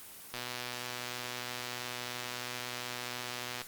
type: click train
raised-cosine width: 0.2 ms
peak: -20 dBFS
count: 404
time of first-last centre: 0.34-3.616 s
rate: 123 Hz
effects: white hiss -49 dBFS RMS until 3.67 s + Opus 24 kbps